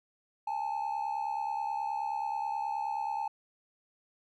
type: ring-modulated tone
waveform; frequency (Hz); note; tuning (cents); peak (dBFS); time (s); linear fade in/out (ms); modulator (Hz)
triangle; 853; G#5; +46; -25; 0.47-3.28; 5; 34.7
effects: tanh soft clip ceiling -25 dBFS